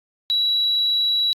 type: tone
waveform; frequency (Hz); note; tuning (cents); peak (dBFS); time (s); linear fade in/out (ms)
sine; 3909; B7; -19; -16; 0.3-1.33; 0
effects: tanh soft clip ceiling -12 dBFS + AAC 48 kbps